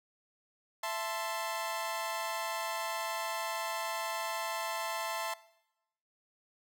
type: chord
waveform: sawtooth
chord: A minor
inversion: second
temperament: equal with one note detuned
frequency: 665 / 880 / 1046.5 Hz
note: E5 / A5 / C6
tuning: +15 / 0 / 0 cents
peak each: -35 / -34 / -35 dBFS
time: 0.83-5.34 s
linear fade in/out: 5 ms
effects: noise-tail reverb RT60 0.9 s tail -20 dB re dry